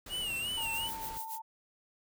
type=noise; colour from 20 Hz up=pink; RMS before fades=-47 dBFS; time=0.06-1.18 s; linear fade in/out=5 ms
type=tone with vibrato; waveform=square; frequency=2845 Hz; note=F7; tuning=31 cents sharp; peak=-34 dBFS; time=0.09-0.91 s; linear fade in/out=50 ms; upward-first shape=sine; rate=2.8 Hz; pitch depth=95 cents each way
type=tone with pitch glide; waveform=sine; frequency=900 to 892.8 Hz; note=A5 to A5; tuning=+39 to +25 cents; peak=-40 dBFS; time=0.57-1.42 s; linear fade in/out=10 ms; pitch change=-14 cents; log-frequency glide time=0.9-1.06 s
type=noise with tremolo; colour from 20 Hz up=violet; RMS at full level=-40 dBFS; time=0.59-1.4 s; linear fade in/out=50 ms; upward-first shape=sine; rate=7 Hz; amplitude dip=85%
effects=none